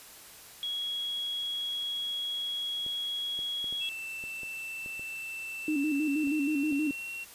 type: tone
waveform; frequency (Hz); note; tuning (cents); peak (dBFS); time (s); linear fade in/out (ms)
sine; 3322; G#7; 0; -31; 0.63-3.89; 0
type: clicks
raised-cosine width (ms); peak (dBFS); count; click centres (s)
2; -35; 10; 2.864 / 3.391 / 3.643 / 3.726 / 4.239 / 4.433 / 4.861 / 4.995 / 6.273 / 6.726
type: tone with pitch glide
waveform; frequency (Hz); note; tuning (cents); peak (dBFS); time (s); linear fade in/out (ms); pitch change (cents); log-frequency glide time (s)
triangle; 2665 to 2729; E7 to F7; +18 to -41; -35; 3.8-7.25; 20; +41; 5.96-7.11
type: tone with vibrato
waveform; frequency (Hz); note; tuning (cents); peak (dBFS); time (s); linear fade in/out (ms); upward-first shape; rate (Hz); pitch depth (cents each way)
sine; 293.7; D4; 0; -26; 5.68-6.91; 2; square; 6.3; 81
effects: white hiss -50 dBFS RMS until 7.34 s + resampled to 32000 Hz